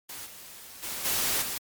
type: noise with level steps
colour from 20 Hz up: white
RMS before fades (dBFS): -40 / -46 / -35 / -27 / -33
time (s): 0.09-1.58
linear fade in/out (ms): 5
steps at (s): 0.25 / 0.82 / 1.04 / 1.41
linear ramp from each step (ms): 20
effects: MP3 96 kbps